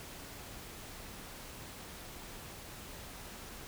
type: silence
effects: pink hiss -48 dBFS RMS until 3.67 s